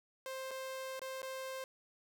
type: tone with dropouts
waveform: sawtooth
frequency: 526 Hz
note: C5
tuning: 9 cents sharp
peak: -37 dBFS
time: 0.26-1.64 s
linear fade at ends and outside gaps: 1 ms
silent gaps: 0.509-0.513 / 0.994-1.017 / 1.219-1.229 s
effects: none